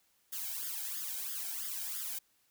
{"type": "noise with flanger", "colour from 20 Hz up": "blue", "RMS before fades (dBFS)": -39, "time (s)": [0.32, 2.19], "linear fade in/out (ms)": 10, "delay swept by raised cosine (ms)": [0.59, 1.32], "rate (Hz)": 3, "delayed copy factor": 0.8, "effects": ["white hiss -72 dBFS RMS until 2.5 s"]}